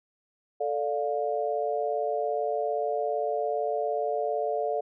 sine chord, D minor, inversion second, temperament just, 440.5 / 587.3 / 704.8 Hz, A4 / D5 / F5, +2 / 0 / +16 cents, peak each -30 dBFS, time 0.6-4.81 s, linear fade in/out 10 ms, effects none

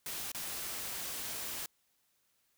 white noise with dropouts, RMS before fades -40 dBFS, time 0.06-1.66 s, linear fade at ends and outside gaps 1 ms, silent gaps 0.318-0.347 s, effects white hiss -75 dBFS RMS until 2.57 s

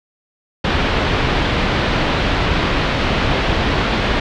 pink low-pass noise, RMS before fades -17 dBFS, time 0.64-4.2 s, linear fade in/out 5 ms, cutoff 3800 Hz, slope 24 dB/octave, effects none

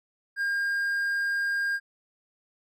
triangle tone, 1611 Hz, G6, 47 cents sharp, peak -23 dBFS, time 0.36-1.8 s, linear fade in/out 50 ms, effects none

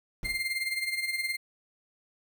brown noise with exponential decay, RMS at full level -36 dBFS, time 0.23-0.57 s, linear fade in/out 0 ms, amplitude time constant 72 ms
35% pulse tone with tremolo, 2103 Hz, C7, 8 cents sharp, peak -25 dBFS, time 0.24-1.37 s, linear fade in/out 20 ms, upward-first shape sine, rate 19 Hz, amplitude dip 65%
effects none

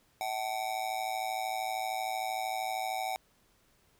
square tone with amplitude modulation, 757 Hz, F#5, 39 cents sharp, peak -29 dBFS, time 0.21-3.16 s, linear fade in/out 0 ms, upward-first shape sine, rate 113 Hz, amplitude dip 85%, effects pink hiss -68 dBFS RMS until 3.99 s

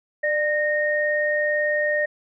sine tone pair together, 597 / 1851 Hz, D5 / A#6, +28 / -13 cents, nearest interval octave + minor sixth, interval 1959 cents, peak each -22 dBFS, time 0.23-2.06 s, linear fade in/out 10 ms, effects none

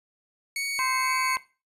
sawtooth tone with vibrato, 2217 Hz, C#7, in tune, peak -24 dBFS, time 0.56-1.36 s, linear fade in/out 2 ms, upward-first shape sine, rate 2 Hz, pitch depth 15 cents each way
harmonic tone, 519 Hz, C5, 14 cents flat, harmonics 2 / 3 / 4 / 5, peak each -27 / -36 / -33 / -38 dBFS, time 0.79-1.37 s, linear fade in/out 0 ms
effects noise-tail reverb RT60 0.3 s tail -17 dB re dry + resampled to 32000 Hz

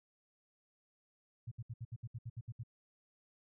sine tone bursts, 116.54 Hz, A#2, in tune, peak -40 dBFS, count 11, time 1.47-2.635 s, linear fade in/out 10 ms, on 45 ms, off 67 ms, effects none

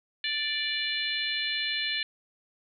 harmonic tone, 587.3 Hz, D5, in tune, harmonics 3 / 4 / 5 / 6 / 7, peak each -34 / -34 / -34 / -34 / -34 dBFS, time 0.24-2.03 s, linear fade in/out 2 ms, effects none

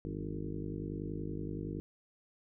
harmonic tone with a mistuned harmonic, 50.6 Hz, G#1, 44 cents flat, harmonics 1 / 2 / 3 / 4 / 5 / 6 / 7 / 8 / 9, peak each -46 / -44 / -42 / -48 / -47 / -43 / -46 / -50 / -49 dBFS, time 0.05-1.8 s, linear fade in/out 0 ms, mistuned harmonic 3, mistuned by +92 cents, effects none

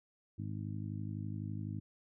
harmonic tone, 51.91 Hz, G#1, in tune, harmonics 2 / 3 / 4 / 5 / 6, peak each -40 / -44 / -46 / -48 / -50 dBFS, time 0.38-1.8 s, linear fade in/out 10 ms, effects none

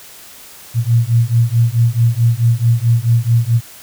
sine beating tone pair, 114.7 / 119.3 Hz, A#2 / A#2, -28 / +41 cents, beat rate 4.6 Hz, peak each -13 dBFS, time 0.74-3.61 s, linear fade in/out 50 ms, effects white hiss -38 dBFS RMS until 3.82 s

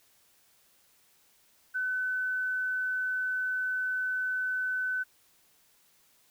sine tone, 1510 Hz, F#6, 35 cents sharp, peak -28 dBFS, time 1.74-5.04 s, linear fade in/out 20 ms, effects white hiss -65 dBFS RMS until 6.3 s

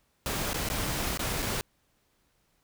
pink noise with dropouts, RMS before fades -31 dBFS, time 0.26-1.61 s, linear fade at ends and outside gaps 0 ms, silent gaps 0.532-0.543 / 0.688-0.7 / 1.174-1.193 / 1.422-1.426 s, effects pink hiss -71 dBFS RMS until 2.63 s

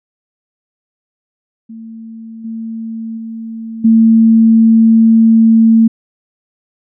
sine tone with level steps, 225.1 Hz, A3, 40 cents sharp, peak -27 / -20 / -22 / -4 dBFS, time 1.69-5.88 s, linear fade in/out 10 ms, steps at 2.44 / 3.17 / 3.84 s, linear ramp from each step 10 ms, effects none

